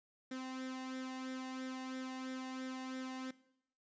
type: tone with flanger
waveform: sawtooth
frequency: 259.6 Hz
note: C4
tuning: 13 cents flat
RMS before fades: -44 dBFS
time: 0.31-3.31 s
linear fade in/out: 5 ms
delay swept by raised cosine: 0.54 to 1.1 ms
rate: 3 Hz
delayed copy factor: +0.65
effects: noise-tail reverb RT60 0.7 s tail -18 dB re dry + resampled to 16000 Hz